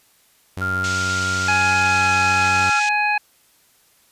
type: tone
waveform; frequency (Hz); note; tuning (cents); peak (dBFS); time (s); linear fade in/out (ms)
sawtooth; 93.5; F#2; +19; -22; 0.57-2.7; 0
type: tone with pitch glide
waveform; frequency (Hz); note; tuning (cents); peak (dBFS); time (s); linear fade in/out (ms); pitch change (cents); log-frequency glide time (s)
sine; 1396.9 to 1374.5; F6 to F6; 0 to -28; -20; 0.61-2.8; 10; -28; 1.83-2.05
type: band-pass noise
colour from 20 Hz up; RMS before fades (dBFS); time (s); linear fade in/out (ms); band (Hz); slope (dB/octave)
white; -30; 0.84-2.89; 0; 2000 to 7500; 48
type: harmonic tone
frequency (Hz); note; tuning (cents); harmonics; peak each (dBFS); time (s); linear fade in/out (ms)
836; G#5; +11; 1 / 2 / 3 / 5; -20 / -23 / -20 / -36; 1.48-3.18; 5
effects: white hiss -57 dBFS RMS until 4.11 s + resampled to 32000 Hz